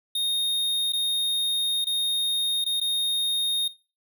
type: tone with dropouts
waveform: square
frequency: 3700 Hz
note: A#7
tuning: 14 cents flat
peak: -24 dBFS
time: 0.15-3.68 s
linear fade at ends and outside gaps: 5 ms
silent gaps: 0.923-0.933 / 1.845-1.868 / 2.643-2.662 / 2.801-2.813 s
effects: noise-tail reverb RT60 0.3 s tail -18 dB re dry